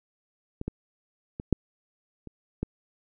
clicks, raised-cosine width 3 ms, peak -20 / -17 / -21 / -7 / -28 / -15 dBFS, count 6, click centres 0.614 / 0.68 / 1.399 / 1.527 / 2.273 / 2.63 s, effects none

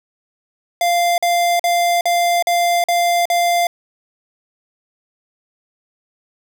square tone bursts, 695 Hz, F5, 9 cents flat, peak -14 dBFS, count 7, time 0.81-3.67 s, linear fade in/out 2 ms, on 370 ms, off 45 ms, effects none

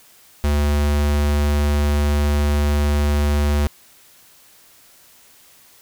square tone, 73.2 Hz, D2, 5 cents flat, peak -16 dBFS, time 0.44-3.67 s, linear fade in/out 0 ms, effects white hiss -50 dBFS RMS until 5.81 s

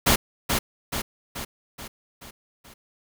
pink noise with echo, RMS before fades -18 dBFS, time 0.06-0.16 s, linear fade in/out 10 ms, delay 430 ms, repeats 6, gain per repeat -5 dB, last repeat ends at 2.74 s, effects none

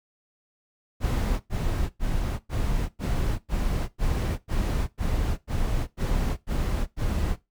brown noise bursts, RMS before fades -25 dBFS, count 13, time 1-7.364 s, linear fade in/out 50 ms, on 400 ms, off 97 ms, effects noise-tail reverb RT60 0.2 s tail -17 dB re dry

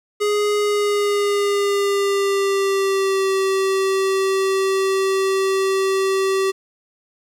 square tone with pitch glide, 415.3 to 385.3 Hz, G#4 to G4, 0 to -30 cents, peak -17 dBFS, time 0.2-6.52 s, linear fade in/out 20 ms, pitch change -130 cents, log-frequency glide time 0.58-3.3 s, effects low-pass 11000 Hz 12 dB/octave + 8-bit

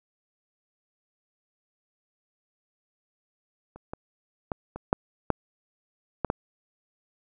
clicks, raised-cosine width 1 ms, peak -30 / -20 / -15 / -22 / -6 / -7 / -11 / -10 dBFS, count 8, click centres 3.76 / 3.935 / 4.518 / 4.76 / 4.929 / 5.303 / 6.247 / 6.301 s, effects none

